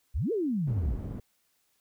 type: exponential two-way sweep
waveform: sine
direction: up then down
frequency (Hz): 49.76 to 478.4 to 49.76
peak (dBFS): -26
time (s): 0.14-0.97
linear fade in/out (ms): 20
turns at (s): 0.32
type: low-pass noise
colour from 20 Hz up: white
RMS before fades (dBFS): -37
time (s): 0.67-1.2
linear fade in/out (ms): 5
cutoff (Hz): 180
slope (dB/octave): 12
effects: white hiss -72 dBFS RMS until 1.8 s